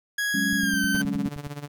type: tone with pitch glide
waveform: 40% pulse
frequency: 1661.2 to 1541 Hz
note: G#6 to G6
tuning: 0 to -30 cents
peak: -23 dBFS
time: 0.18-1.02 s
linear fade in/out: 5 ms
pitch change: -130 cents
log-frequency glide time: 0.57-0.81 s
type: chord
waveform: sine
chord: F# suspended second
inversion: none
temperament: just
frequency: 185 / 208.1 / 277.5 Hz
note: F#3 / G#3 / C#4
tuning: 0 / +4 / +2 cents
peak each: -30 / -28 / -28 dBFS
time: 0.34-1.29 s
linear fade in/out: 5 ms
type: click train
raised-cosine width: 5 ms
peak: -26 dBFS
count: 10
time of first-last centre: 0.53-1.468 s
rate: 9.6 Hz
type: tone with tremolo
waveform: sawtooth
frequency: 144.9 Hz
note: D3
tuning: 23 cents flat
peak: -27 dBFS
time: 0.94-1.68 s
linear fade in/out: 5 ms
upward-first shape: sine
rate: 16 Hz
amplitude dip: 80%
effects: none